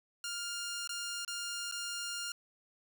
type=tone with dropouts; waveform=10% pulse; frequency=1404 Hz; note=F6; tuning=9 cents sharp; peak=-29 dBFS; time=0.24-2.32 s; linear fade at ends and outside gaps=2 ms; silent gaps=0.875-0.892 / 1.249-1.278 / 1.714-1.722 s; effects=none